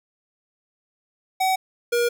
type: tone pair in turn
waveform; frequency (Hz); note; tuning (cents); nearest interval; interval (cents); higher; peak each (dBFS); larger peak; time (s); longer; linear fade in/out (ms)
square; 756 / 476.3; F#5 / A#4; +37 / +37; minor sixth; 800; first; -19; neither; 1.4-1.56 / 1.92-2.09; second; 10
effects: none